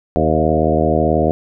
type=harmonic tone with a mistuned harmonic; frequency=78.4 Hz; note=D#2; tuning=14 cents sharp; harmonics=1 / 2 / 3 / 4 / 5 / 6 / 7 / 8 / 9; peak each=-21 / -21 / -21 / -21 / -21 / -21 / -21 / -21 / -21 dBFS; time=0.16-1.31 s; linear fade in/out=0 ms; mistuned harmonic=8; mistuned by=+17 cents; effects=none